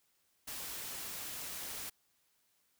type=noise; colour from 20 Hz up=white; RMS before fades=-43 dBFS; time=0.47-1.9 s; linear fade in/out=10 ms; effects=white hiss -75 dBFS RMS until 2.79 s